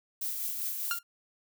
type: noise with tremolo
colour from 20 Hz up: violet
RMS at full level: -33 dBFS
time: 0.21-0.99 s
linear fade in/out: 5 ms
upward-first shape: sine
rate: 5 Hz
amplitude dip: 35%
type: tone with exponential decay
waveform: sawtooth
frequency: 1396.9 Hz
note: F6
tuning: in tune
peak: -22 dBFS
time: 0.91-1.03 s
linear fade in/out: 1 ms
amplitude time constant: 25 ms
effects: none